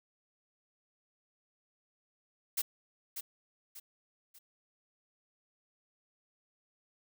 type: noise with echo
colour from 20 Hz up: blue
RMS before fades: -32 dBFS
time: 2.57-2.62 s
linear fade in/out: 10 ms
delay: 590 ms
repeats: 3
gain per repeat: -8 dB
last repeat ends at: 4.39 s
effects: none